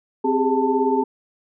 sine tone cluster, 261.6 / 397.1 / 414.4 / 888 Hz, C4 / G4 / G#4 / A5, 0 / +22 / -4 / +16 cents, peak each -22 dBFS, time 0.24-1.04 s, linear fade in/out 10 ms, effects none

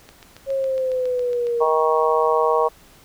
click train, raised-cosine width 0.2 ms, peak -24 dBFS, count 11, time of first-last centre 0.09-1.469 s, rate 7.25 Hz
sine exponential sweep, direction down, 547 to 463.9 Hz, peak -19 dBFS, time 0.46-1.68 s, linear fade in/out 50 ms
harmonic tone, 157.7 Hz, D#3, 24 cents sharp, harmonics 3 / 4 / 5 / 6 / 7, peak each -19 / -22 / -25 / -23 / -22 dBFS, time 1.6-2.69 s, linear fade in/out 20 ms
effects pink hiss -50 dBFS RMS until 3.04 s

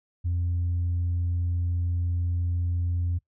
sine tone, 87.1 Hz, F2, 4 cents flat, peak -22 dBFS, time 0.24-3.19 s, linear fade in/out 20 ms, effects noise-tail reverb RT60 0.1 s tail -21 dB re dry + tanh soft clip ceiling -21 dBFS

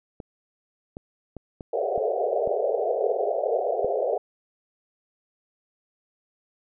clicks, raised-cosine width 2 ms, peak -23 dBFS, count 7, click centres 0.202 / 0.969 / 1.367 / 1.608 / 1.978 / 2.475 / 3.846 s
pink band-pass noise, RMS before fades -25 dBFS, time 1.73-4.18 s, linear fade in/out 5 ms, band 400 to 740 Hz, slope 96 dB/octave
effects none

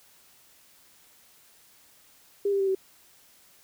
sine tone with pitch steps, 402.3 / 395.4 / 388.6 / 381.9 Hz, G4 / G4 / G4 / G4, +45 / +15 / -15 / -45 cents, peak -22 dBFS, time 2.45-2.75 s, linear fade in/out 5 ms, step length 75 ms, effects white hiss -58 dBFS RMS until 3.63 s

